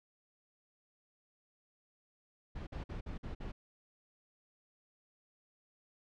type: noise bursts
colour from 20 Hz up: brown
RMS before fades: -42 dBFS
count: 6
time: 2.55-3.52 s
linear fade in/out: 10 ms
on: 120 ms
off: 50 ms
effects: low-pass 4000 Hz 12 dB/octave